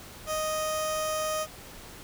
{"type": "tone with notch filter", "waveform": "15% pulse", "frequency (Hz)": 622.3, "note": "D#5", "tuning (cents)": 0, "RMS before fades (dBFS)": -30, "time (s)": [0.26, 1.47], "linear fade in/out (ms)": 50, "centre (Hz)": 2100, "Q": 1.2, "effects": ["pink hiss -46 dBFS RMS until 2.03 s"]}